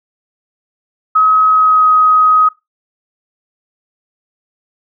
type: tone with pitch glide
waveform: sine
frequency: 1274 to 1259.4 Hz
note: D#6 to D#6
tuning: +41 to +21 cents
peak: -6 dBFS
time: 1.15-2.49 s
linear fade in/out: 10 ms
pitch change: -20 cents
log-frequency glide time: 1.47-1.89 s
effects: noise-tail reverb RT60 0.2 s tail -19 dB re dry